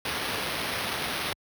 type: noise with sample-and-hold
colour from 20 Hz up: blue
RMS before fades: -31 dBFS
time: 0.05-1.33 s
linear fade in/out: 2 ms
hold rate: 7350 Hz
effects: high-pass 60 Hz 12 dB/octave